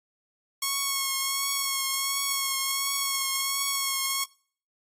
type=tone with vibrato; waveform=5% pulse; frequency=1095 Hz; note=C#6; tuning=22 cents flat; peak=-14 dBFS; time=0.62-4.24 s; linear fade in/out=5 ms; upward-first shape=triangle; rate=1.4 Hz; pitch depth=28 cents each way; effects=noise-tail reverb RT60 0.5 s tail -24 dB re dry + AAC 48 kbps